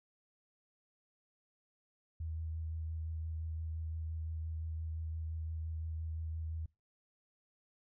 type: tone with vibrato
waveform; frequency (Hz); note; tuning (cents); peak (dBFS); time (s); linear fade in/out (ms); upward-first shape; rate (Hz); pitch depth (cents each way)
sine; 80.2; E2; -47; -37; 2.2-6.66; 5; sine; 5.8; 16
effects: noise-tail reverb RT60 0.3 s tail -26 dB re dry